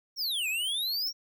square exponential two-way sweep, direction down then up, 5700 to 2445 to 5700 Hz, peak -29 dBFS, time 0.16-1.13 s, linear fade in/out 50 ms, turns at 0.48 s, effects none

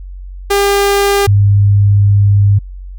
sawtooth / sine tone pair in turn, 401.1 / 100.94 Hz, G4 / G#2, +40 / -49 cents, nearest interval 2 octaves, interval 2389 cents, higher first, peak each -5 dBFS, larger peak neither, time 0.5-1.27 / 1.27-2.59 s, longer second, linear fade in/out 10 ms, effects added 46 Hz sine -25 dBFS peak until 2.98 s

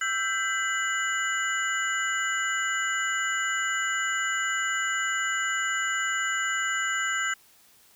sine tone cluster, 1332 / 1570 / 2014 / 2934 / 7010 Hz, E6 / G6 / B6 / F#7 / A8, +18 / +2 / +33 / -15 / -7 cents, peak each -32 / -28 / -32 / -36 / -34 dBFS, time 0.01-7.34 s, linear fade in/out 5 ms, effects white hiss -58 dBFS RMS until 7.95 s

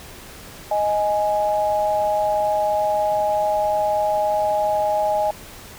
sine tone pair together, 623.4 / 833 Hz, D#5 / G#5, +3 / +5 cents, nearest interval perfect fourth, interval 502 cents, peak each -20 / -20 dBFS, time 0.71-5.31 s, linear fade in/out 5 ms, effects pink hiss -40 dBFS RMS until 5.78 s

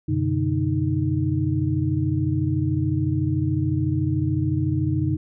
sine tone cluster, 92.7 / 126.5 / 146.5 / 310 Hz, F#2 / B2 / D3 / D#4, +4 / +42 / -4 / -6 cents, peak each -25 dBFS, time 0.08-5.17 s, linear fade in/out 10 ms, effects none

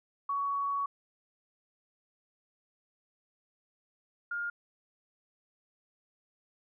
sine tone pair in turn, 1122 / 1413.6 Hz, C#6 / F6, +21 / +21 cents, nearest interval major third, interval 400 cents, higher second, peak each -29 / -32 dBFS, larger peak first, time 0.29-0.86 / 4.31-4.5 s, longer first, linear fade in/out 5 ms, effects none

